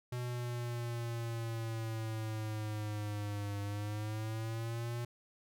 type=linear two-way sweep; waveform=square; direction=down then up; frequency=123.47 to 101 to 120.1 Hz; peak=-37 dBFS; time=0.12-5.05 s; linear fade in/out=5 ms; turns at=3.61 s; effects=none